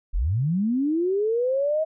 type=linear sweep; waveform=sine; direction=up; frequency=30.48 to 642 Hz; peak=-20 dBFS; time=0.13-1.85 s; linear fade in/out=20 ms; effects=none